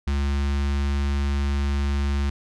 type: tone with notch filter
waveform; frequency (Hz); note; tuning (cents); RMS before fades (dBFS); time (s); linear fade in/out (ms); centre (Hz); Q
square; 70.2; C#2; +22; -23; 0.07-2.3; 5; 550; 0.89
effects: low-pass 6000 Hz 12 dB/octave